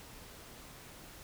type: silence
effects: pink hiss -52 dBFS RMS until 1.23 s